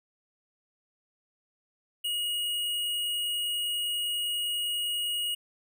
sine tone with hard clipping, 2885 Hz, F#7, 44 cents flat, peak -29 dBFS, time 2.04-5.35 s, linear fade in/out 10 ms, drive 17 dB, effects none

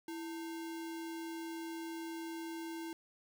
sine tone with sample-and-hold, 329.6 Hz, E4, in tune, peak -40 dBFS, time 0.08-2.93 s, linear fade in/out 2 ms, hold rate 1225 Hz, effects none

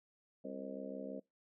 harmonic tone with a mistuned harmonic, 66.4 Hz, C2, 26 cents sharp, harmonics 3 / 4 / 5 / 6 / 7 / 8 / 9, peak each -49 / -47 / -55 / -58 / -49 / -48 / -50 dBFS, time 0.44-1.2 s, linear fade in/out 10 ms, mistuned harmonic 9, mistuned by +62 cents, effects noise-tail reverb RT60 0.2 s tail -24 dB re dry

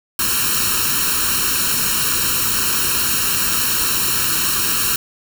white noise with comb filter, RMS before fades -18 dBFS, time 0.19-4.96 s, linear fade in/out 2 ms, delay 0.72 ms, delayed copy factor +0.9, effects none

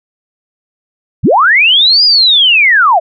sine linear two-way sweep, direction up then down, 56.5 to 4978 to 598 Hz, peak -4 dBFS, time 1.23-3 s, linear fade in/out 20 ms, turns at 2.04 s, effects none

